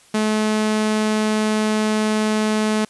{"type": "tone", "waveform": "sawtooth", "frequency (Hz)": 215.2, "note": "A3", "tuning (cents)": -38, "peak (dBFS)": -13, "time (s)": [0.14, 2.85], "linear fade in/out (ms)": 5, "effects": ["white hiss -51 dBFS RMS until 2.89 s", "resampled to 24000 Hz"]}